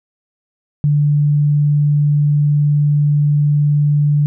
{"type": "tone", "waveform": "sine", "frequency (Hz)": 146.83, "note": "D3", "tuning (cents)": 0, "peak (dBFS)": -10, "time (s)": [0.84, 4.26], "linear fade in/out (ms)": 0, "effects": []}